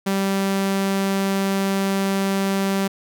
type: tone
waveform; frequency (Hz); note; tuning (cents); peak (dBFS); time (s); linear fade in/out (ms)
sawtooth; 195.1; G3; -8; -15; 0.06-2.88; 10
effects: none